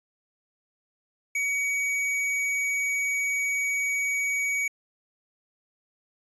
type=tone with hard clipping; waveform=triangle; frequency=2258 Hz; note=C#7; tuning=31 cents sharp; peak=-26 dBFS; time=1.35-4.68 s; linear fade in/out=5 ms; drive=14 dB; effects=resampled to 24000 Hz